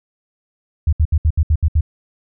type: tone bursts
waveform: sine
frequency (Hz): 77.8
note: D#2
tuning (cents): 0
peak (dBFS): -10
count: 8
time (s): 0.87-1.809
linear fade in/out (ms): 5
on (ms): 57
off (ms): 69
effects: none